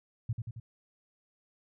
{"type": "tone with echo", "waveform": "sine", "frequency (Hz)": 114.5, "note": "A#2", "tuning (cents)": -31, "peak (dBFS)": -28, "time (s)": [0.29, 0.33], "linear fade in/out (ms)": 5, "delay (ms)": 90, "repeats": 3, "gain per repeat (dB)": -4, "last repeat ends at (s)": 0.6, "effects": []}